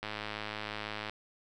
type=click train; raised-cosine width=0.3 ms; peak=-21 dBFS; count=114; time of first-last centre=0.03-1.096 s; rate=106 Hz; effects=none